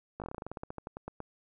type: slowing click train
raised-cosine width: 1 ms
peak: -25 dBFS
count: 19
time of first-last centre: 0.2-1.203 s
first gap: 18 ms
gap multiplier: 1.12
effects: none